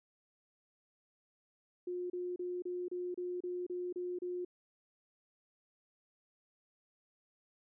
sine tone bursts, 357.7 Hz, F4, 41 cents sharp, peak -36 dBFS, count 10, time 1.87-4.449 s, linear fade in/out 5 ms, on 230 ms, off 31 ms, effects none

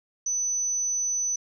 sine tone, 6000 Hz, F#8, 23 cents sharp, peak -24 dBFS, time 0.26-1.36 s, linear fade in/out 5 ms, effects none

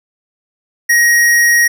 square tone, 1887 Hz, A#6, 21 cents sharp, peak -8 dBFS, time 0.89-1.68 s, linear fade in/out 10 ms, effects none

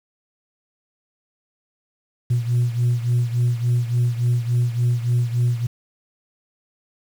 sine beating tone pair, 120 / 123.5 Hz, B2 / B2, -49 / 0 cents, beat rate 3.5 Hz, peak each -17 / -21 dBFS, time 2.3-5.67 s, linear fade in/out 10 ms, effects tanh soft clip ceiling -13 dBFS + 7-bit

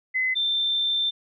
sine tone pair in turn, 2035 / 3567 Hz, C7 / A7, -49 / +23 cents, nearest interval minor seventh, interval 972 cents, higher second, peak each -21 dBFS, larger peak neither, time 0.14-0.35 / 0.35-1.11 s, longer second, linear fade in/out 20 ms, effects none

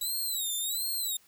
10% pulse tone with vibrato, 3884 Hz, B7, 30 cents flat, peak -23 dBFS, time 0.01-1.17 s, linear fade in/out 5 ms, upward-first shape sine, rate 1.4 Hz, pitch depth 150 cents each way, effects white hiss -62 dBFS RMS until 1.27 s

